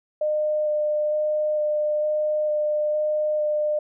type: tone with vibrato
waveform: sine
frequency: 605 Hz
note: D#5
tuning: 49 cents flat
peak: -20 dBFS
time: 0.21-3.79 s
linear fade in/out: 5 ms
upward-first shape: square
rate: 1.1 Hz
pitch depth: 8 cents each way
effects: none